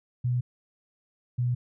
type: tone pair in turn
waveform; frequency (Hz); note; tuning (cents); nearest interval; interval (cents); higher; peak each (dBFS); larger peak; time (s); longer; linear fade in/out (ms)
sine; 123.47 / 122.85; B2 / B2; 0 / -9; unison; 9; first; -23 / -23; neither; 0.24-0.41 / 1.38-1.55; neither; 10
effects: none